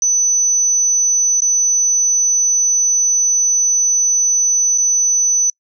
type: tone with dropouts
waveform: sine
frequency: 6000 Hz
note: F#8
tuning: 23 cents sharp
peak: -11 dBFS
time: 0.02-5.5 s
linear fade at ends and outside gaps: 2 ms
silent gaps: 1.405-1.419 / 4.778-4.782 s
effects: noise-tail reverb RT60 0.1 s tail -26 dB re dry